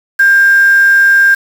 sine tone with quantisation, 1595 Hz, G6, 30 cents sharp, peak -4 dBFS, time 0.19-1.35 s, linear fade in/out 10 ms, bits 4, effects none

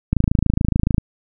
click train, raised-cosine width 5 ms, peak -3 dBFS, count 24, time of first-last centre 0.13-0.982 s, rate 27 Hz, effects none

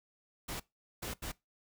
pink noise bursts at uneven times, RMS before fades -40 dBFS, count 3, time 0.48-0.6 / 1.02-1.14 / 1.22-1.32 s, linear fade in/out 10 ms, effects noise-tail reverb RT60 0.2 s tail -21 dB re dry

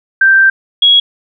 sine tone pair in turn, 1568 / 3322 Hz, G6 / G#7, 0 / 0 cents, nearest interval octave + minor second, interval 1300 cents, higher second, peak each -4 dBFS, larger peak neither, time 0.21-0.5 / 0.82-1 s, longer first, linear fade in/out 5 ms, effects none

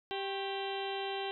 harmonic tone with a mistuned harmonic, 392 Hz, G4, in tune, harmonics 1 / 2 / 3 / 4 / 5 / 6 / 7 / 8 / 9 / 10, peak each -38 / -39 / -49 / -48 / -50 / -51 / -46 / -44 / -53 / -49 dBFS, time 0.11-1.31 s, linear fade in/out 0 ms, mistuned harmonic 3, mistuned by -140 cents, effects none

